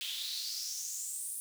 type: noise with high-pass filter sweep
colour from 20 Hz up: pink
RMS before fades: -39 dBFS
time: 0.01-1.4 s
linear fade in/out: 0 ms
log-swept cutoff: 3100 to 10000 Hz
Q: 5.2
effects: none